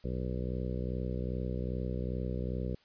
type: harmonic tone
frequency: 62.5 Hz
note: B1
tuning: 21 cents sharp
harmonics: 1 / 2 / 3 / 4 / 5 / 6 / 7 / 8 / 9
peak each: -36 / -38 / -39 / -45 / -47 / -45 / -45 / -44 / -50 dBFS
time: 0.04-2.75 s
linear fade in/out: 5 ms
effects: white hiss -65 dBFS RMS until 2.84 s + resampled to 11025 Hz